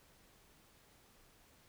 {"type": "silence", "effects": ["pink hiss -66 dBFS RMS until 1.68 s"]}